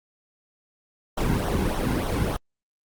brown noise with flanger, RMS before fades -24 dBFS, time 1.17-2.37 s, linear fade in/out 10 ms, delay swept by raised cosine 0.41 to 1.71 ms, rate 3.4 Hz, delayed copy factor -0.7, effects Opus 48 kbps

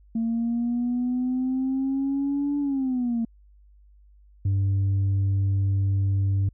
sine exponential two-way sweep, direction up then down, 226.2 to 288.7 to 226.2 Hz, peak -21 dBFS, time 0.15-3.25 s, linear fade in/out 5 ms, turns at 2.59 s
sine tone, 98 Hz, G2, in tune, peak -17 dBFS, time 4.45-6.49 s, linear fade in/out 5 ms
effects tanh soft clip ceiling -19 dBFS + added 50 Hz sine -51 dBFS peak until 6.53 s

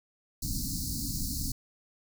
pink band-stop noise, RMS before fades -33 dBFS, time 0.42-1.52 s, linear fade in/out 5 ms, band 300 to 4200 Hz, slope 96 dB/octave, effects none

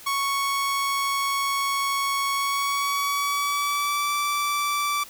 sawtooth tone with pitch glide, 1108.7 to 1163.1 Hz, C#6 to D6, 0 to -17 cents, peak -19 dBFS, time 0.06-5.04 s, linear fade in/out 10 ms, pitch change +83 cents, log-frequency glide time 2.33-4.13 s, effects white hiss -45 dBFS RMS until 5.09 s

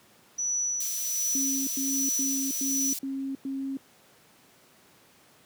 sine tone with tremolo, 5920 Hz, F#8, in tune, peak -25 dBFS, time 0.38-2.94 s, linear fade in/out 10 ms, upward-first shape sine, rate 1.3 Hz, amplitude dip 50%
white high-pass noise, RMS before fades -35 dBFS, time 0.8-2.99 s, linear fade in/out 5 ms, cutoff 4200 Hz, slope 12 dB/octave
sine tone bursts, 270.5 Hz, C#4, 42 cents flat, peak -29 dBFS, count 6, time 1.35-3.77 s, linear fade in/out 2 ms, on 320 ms, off 100 ms
effects pink hiss -58 dBFS RMS until 5.45 s + high-pass 150 Hz 12 dB/octave

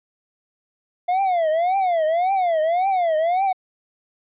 triangle tone with vibrato, 698 Hz, F5, 1 cent flat, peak -15 dBFS, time 1.08-3.53 s, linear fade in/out 10 ms, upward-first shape triangle, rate 1.8 Hz, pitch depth 230 cents each way, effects resampled to 8000 Hz

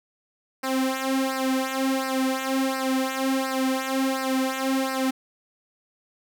sawtooth tone with flanger, 264.3 Hz, C4, 18 cents sharp, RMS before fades -25 dBFS, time 0.63-5.11 s, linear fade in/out 10 ms, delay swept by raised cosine 0.29 to 3.59 ms, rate 1.4 Hz, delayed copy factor -0.9, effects none

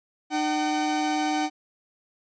45% pulse tone pair together, 303.1 / 761.1 Hz, D#4 / F#5, -45 / +49 cents, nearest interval octave + major third, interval 1594 cents, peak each -26 dBFS, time 0.3-1.5 s, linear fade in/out 50 ms, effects resampled to 16000 Hz

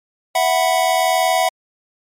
square chord, E suspended second, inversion none, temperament equal, 659.3 / 740 / 987.8 Hz, E5 / F#5 / B5, 0 / 0 / 0 cents, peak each -19 / -17 / -23 dBFS, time 0.35-1.49 s, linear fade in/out 5 ms, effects MP3 64 kbps

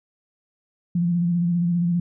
sine tone with vibrato, 173 Hz, F3, 16 cents flat, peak -18 dBFS, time 0.95-2 s, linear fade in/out 5 ms, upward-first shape square, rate 15 Hz, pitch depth 31 cents each way, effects none

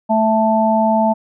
harmonic tone, 220 Hz, A3, in tune, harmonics 1 / 3 / 4, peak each -16 / -16 / -16 dBFS, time 0.09-1.14 s, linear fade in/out 20 ms, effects none

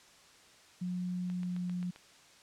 sine tone with pitch glide, 180 to 178.65 Hz, F#3 to F3, -47 to +40 cents, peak -33 dBFS, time 0.81-1.91 s, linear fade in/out 10 ms, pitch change -13 cents, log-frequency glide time 1.3-1.61 s
click train, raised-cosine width 0.3 ms, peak -35 dBFS, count 6, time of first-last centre 1.3-1.961 s, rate 7.57 Hz
effects white hiss -59 dBFS RMS until 2.42 s + low-pass 7000 Hz 12 dB/octave

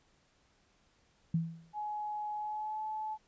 sine tone with exponential decay, 164.81 Hz, E3, in tune, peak -25 dBFS, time 1.34-1.73 s, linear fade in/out 5 ms, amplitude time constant 83 ms
sine tone with pitch glide, 842 to 863.7 Hz, G#5 to A5, +24 to -32 cents, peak -35 dBFS, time 1.73-3.18 s, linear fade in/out 50 ms, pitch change +44 cents, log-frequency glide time 2.36-2.82 s
effects pink hiss -70 dBFS RMS until 3.27 s + resampled to 16000 Hz

